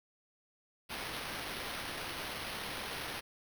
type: noise with sample-and-hold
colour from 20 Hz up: violet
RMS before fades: -41 dBFS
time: 0.89-3.21 s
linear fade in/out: 20 ms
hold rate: 7350 Hz
effects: none